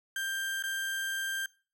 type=tone with dropouts; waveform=35% pulse; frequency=1583 Hz; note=G6; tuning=17 cents sharp; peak=-30 dBFS; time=0.16-1.46 s; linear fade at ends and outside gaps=2 ms; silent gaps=0.625-0.637 s; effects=noise-tail reverb RT60 0.4 s tail -24 dB re dry